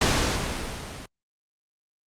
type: noise with level ramp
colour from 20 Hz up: pink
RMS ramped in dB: -20 to -39 dBFS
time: 0.01-1.06 s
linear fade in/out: 5 ms
effects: low-pass 8000 Hz 12 dB/octave + Opus 48 kbps